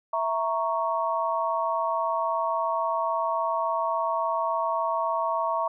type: chord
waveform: sine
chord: A# diminished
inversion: second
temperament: equal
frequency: 659.3 / 932.3 / 1108.7 Hz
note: E5 / A#5 / C#6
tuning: 0 / 0 / 0 cents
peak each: -28 dBFS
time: 0.13-5.68 s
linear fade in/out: 5 ms
effects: none